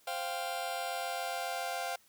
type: chord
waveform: sawtooth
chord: C suspended fourth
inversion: none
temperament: just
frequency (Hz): 523.3 / 697.7 / 784.9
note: C5 / F5 / G5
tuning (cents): 0 / -2 / +2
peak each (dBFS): -38 / -33 / -35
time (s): 0.07-1.96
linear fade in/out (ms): 5
effects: white hiss -65 dBFS RMS until 2.08 s